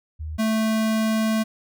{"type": "tone pair in turn", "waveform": ["sine", "square"], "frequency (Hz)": [77.78, 220], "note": ["D#2", "A3"], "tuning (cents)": [0, 0], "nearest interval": "octave + tritone", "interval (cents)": 1800, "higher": "second", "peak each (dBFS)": [-28, -20], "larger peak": "second", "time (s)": [[0.19, 0.38], [0.38, 1.44]], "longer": "second", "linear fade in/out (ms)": 20, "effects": []}